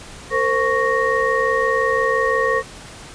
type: tone cluster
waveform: sine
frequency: 455.2 / 521 / 1109 / 1861 Hz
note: A#4 / C5 / C#6 / A#6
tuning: -41 / -7 / 0 / -3 cents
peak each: -21 dBFS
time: 0.3-2.63 s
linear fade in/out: 50 ms
effects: pink hiss -38 dBFS RMS until 3.14 s + resampled to 22050 Hz